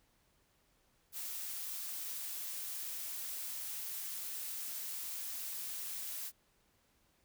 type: noise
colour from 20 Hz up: blue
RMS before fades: -42 dBFS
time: 1.12-6.32 s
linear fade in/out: 50 ms
effects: pink hiss -73 dBFS RMS until 7.24 s